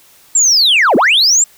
sine linear two-way sweep, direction down then up, 7610 to 195.9 to 7610 Hz, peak -5 dBFS, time 0.35-1.44 s, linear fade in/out 5 ms, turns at 0.96 s, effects tanh soft clip ceiling -5 dBFS + white hiss -46 dBFS RMS until 1.57 s

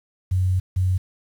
sine tone bursts at uneven times, 92.5 Hz, F#2, in tune, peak -17 dBFS, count 2, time 0.31-0.6 / 0.76-0.98 s, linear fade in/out 10 ms, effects 8-bit

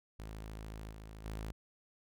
sawtooth tone with level steps, 53.7 Hz, A1, 41 cents flat, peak -40 / -44 / -36 dBFS, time 0.19-1.52 s, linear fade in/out 5 ms, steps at 0.9 / 1.24 s, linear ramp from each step 20 ms, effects none

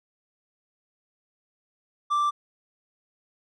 triangle tone, 1174.7 Hz, D6, in tune, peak -19 dBFS, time 2.1-2.31 s, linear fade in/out 20 ms, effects resampled to 24000 Hz

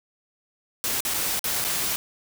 white noise with dropouts, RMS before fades -26 dBFS, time 0.84-1.96 s, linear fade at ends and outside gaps 0 ms, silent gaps 1.005-1.051 / 1.139-1.143 / 1.393-1.442 / 1.642-1.648 s, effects none

